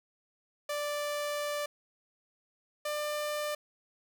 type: tone pair in turn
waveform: sawtooth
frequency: 587.3 / 595.8 Hz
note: D5 / D5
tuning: 0 / +25 cents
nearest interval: unison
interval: 25 cents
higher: second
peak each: -28 / -28 dBFS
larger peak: neither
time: 0.69-1.66 / 2.85-3.55 s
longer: first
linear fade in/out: 5 ms
effects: 10-bit